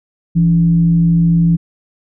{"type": "tone with frequency modulation", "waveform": "sine", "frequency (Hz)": 167.8, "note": "E3", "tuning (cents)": 31, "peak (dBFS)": -8, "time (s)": [0.35, 1.57], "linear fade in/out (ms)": 20, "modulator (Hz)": 120, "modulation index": 0.29, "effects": []}